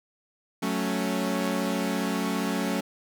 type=chord; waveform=sawtooth; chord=F# minor; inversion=none; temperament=equal; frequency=185 / 220 / 277.2 Hz; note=F#3 / A3 / C#4; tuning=0 / 0 / 0 cents; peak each=-26 dBFS; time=0.62-2.81 s; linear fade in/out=10 ms; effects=none